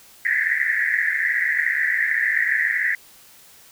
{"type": "band-pass noise", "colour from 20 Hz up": "white", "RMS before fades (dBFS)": -21, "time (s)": [0.25, 2.95], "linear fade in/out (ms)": 2, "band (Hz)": [1700, 2000], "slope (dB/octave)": 96, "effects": ["white hiss -49 dBFS RMS until 3.71 s"]}